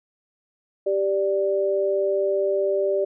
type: tone pair together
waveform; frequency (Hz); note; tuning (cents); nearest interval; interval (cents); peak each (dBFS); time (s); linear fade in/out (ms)
sine; 392 / 587.3; G4 / D5; 0 / 0; perfect fifth; 700; -22; 0.86-3.05; 10
effects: none